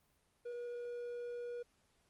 triangle tone, 481.3 Hz, B4, 45 cents flat, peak -39 dBFS, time 0.45-1.63 s, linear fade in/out 10 ms, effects pink hiss -75 dBFS RMS until 2.09 s + Opus 32 kbps

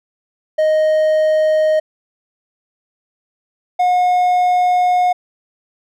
triangle tone pair in turn, 622.3 / 722 Hz, D#5 / F#5, 0 / -43 cents, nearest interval minor third, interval 257 cents, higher second, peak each -9 dBFS, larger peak neither, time 0.58-1.8 / 3.79-5.13 s, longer second, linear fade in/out 10 ms, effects none

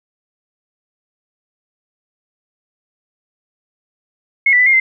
sine tone with pitch steps, 2172 / 1972 / 1996 / 2131 / 2075 Hz, C#7 / B6 / B6 / C7 / C7, -36 / -3 / +18 / +31 / -15 cents, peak -8 dBFS, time 4.46-4.8 s, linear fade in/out 5 ms, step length 68 ms, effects none

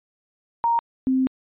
sine tone pair in turn, 932.3 / 260.9 Hz, A#5 / C4, 0 / -5 cents, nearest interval octave + minor seventh, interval 2205 cents, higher first, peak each -17 dBFS, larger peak neither, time 0.64-0.79 / 1.07-1.27 s, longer second, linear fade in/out 0 ms, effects resampled to 8000 Hz

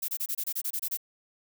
violet noise bursts, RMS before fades -31 dBFS, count 11, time 0.02-0.973 s, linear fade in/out 10 ms, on 63 ms, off 26 ms, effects none

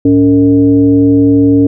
sine tone with frequency modulation, 281.9 Hz, C#4, 29 cents sharp, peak -4 dBFS, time 0.05-1.67 s, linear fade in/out 5 ms, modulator 174 Hz, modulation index 0.68, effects none

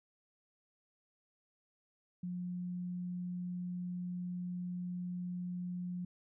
sine tone, 178.6 Hz, F3, 39 cents sharp, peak -37 dBFS, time 2.23-6.05 s, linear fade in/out 5 ms, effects none

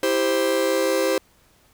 45% pulse chord, C major, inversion first, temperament just, 327 / 392.4 / 523.3 Hz, E4 / G4 / C5, -14 / +2 / 0 cents, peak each -26 / -24 / -21 dBFS, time 0.03-1.18 s, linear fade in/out 2 ms, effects pink hiss -58 dBFS RMS until 1.73 s

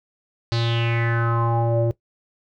square tone with low-pass filter sweep, 116.54 Hz, A#2, in tune, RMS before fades -21 dBFS, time 0.52-1.91 s, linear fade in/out 0 ms, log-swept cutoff 4500 to 480 Hz, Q 5.4, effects noise-tail reverb RT60 0.1 s tail -18 dB re dry

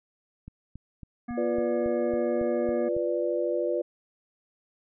click train, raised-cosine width 5 ms, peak -29 dBFS, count 10, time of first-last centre 0.48-2.966 s, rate 3.62 Hz
harmonic tone, 240 Hz, B3, 49 cents flat, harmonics 1 / 3 / 5 / 7 / 9, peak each -31 / -41 / -47 / -48 / -53 dBFS, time 1.28-2.89 s, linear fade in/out 10 ms
sine chord, B diminished, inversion second, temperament equal, 349.2 / 493.9 / 587.3 Hz, F4 / B4 / D5, 0 / 0 / 0 cents, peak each -29 dBFS, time 1.37-3.82 s, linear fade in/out 10 ms
effects none

